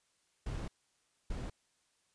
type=noise bursts at uneven times; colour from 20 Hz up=brown; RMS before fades=-39 dBFS; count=2; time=0.46-0.68 / 1.3-1.5 s; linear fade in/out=5 ms; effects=white hiss -75 dBFS RMS until 2.14 s + resampled to 22050 Hz